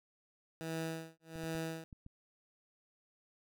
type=tone with tremolo; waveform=15% pulse; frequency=162.3 Hz; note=E3; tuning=27 cents flat; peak=-30 dBFS; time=0.61-1.84 s; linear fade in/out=0 ms; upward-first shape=sine; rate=1.3 Hz; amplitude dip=100%
type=clicks; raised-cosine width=5 ms; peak=-39 dBFS; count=5; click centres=1.357 / 1.438 / 1.551 / 1.928 / 2.064 s
effects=none